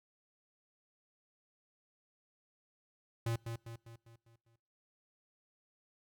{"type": "tone with echo", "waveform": "square", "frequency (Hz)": 115.4, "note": "A#2", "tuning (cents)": -17, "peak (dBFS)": -33, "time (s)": [3.26, 3.36], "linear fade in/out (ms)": 5, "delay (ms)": 200, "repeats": 6, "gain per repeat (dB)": -6, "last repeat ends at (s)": 4.56, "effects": ["noise-tail reverb RT60 1.0 s tail -25 dB re dry"]}